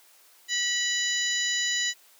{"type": "harmonic tone with a mistuned harmonic", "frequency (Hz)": 987.8, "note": "B5", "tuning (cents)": 0, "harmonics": [2, 3, 4, 5, 6, 7], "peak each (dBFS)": [-29, -32, -31, -38, -37, -30], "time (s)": [0.48, 1.94], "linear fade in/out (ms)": 50, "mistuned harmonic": 2, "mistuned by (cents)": -29, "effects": ["white hiss -57 dBFS RMS until 2.19 s", "high-pass 400 Hz 12 dB/octave"]}